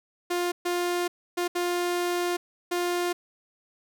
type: tone bursts at uneven times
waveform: sawtooth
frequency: 352.2 Hz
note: F4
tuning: 15 cents sharp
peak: -21 dBFS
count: 5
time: 0.3-0.52 / 0.65-1.08 / 1.37-1.48 / 1.55-2.37 / 2.71-3.13 s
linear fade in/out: 10 ms
effects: none